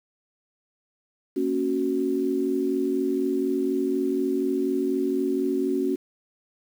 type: chord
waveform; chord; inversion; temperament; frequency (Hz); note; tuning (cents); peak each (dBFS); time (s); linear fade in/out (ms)
sine; F# major; first; equal; 233.1 / 277.2 / 370; A#3 / C#4 / F#4; 0 / 0 / 0; -31 / -25 / -25; 1.36-5.96; 10
effects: 8-bit